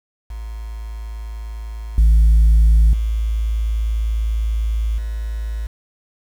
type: tone with level steps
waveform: sine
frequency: 54.8 Hz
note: A1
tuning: 6 cents flat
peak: -26 / -6 / -16 / -21 dBFS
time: 0.3-5.67 s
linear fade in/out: 5 ms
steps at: 1.98 / 2.93 / 4.98 s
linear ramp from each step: 2 ms
effects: tanh soft clip ceiling -7 dBFS + 7-bit